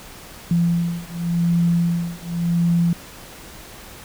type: beating tone pair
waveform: sine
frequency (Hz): 170.4 / 171.29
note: F3 / F3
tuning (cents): -42 / -33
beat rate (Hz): 0.89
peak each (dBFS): -20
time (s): 0.51-2.93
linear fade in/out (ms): 2
effects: pink hiss -40 dBFS RMS until 4.04 s